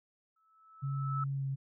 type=tone with exponential growth; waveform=sine; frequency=1307 Hz; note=E6; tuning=15 cents flat; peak=-32 dBFS; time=0.36-1.24 s; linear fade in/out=5 ms; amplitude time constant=190 ms
type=tone with vibrato; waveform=sine; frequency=136.8 Hz; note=C#3; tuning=23 cents flat; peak=-32 dBFS; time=0.82-1.56 s; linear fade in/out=20 ms; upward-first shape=sine; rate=2.6 Hz; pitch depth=14 cents each way
effects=none